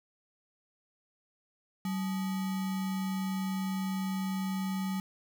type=tone with sample-and-hold; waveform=sine; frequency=190.2 Hz; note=F#3; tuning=48 cents sharp; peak=-30 dBFS; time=1.85-5 s; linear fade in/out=2 ms; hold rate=1050 Hz; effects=none